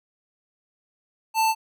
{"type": "tone", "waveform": "square", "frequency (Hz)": 886, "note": "A5", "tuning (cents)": 12, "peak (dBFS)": -19, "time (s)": [1.34, 1.55], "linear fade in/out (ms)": 50, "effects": []}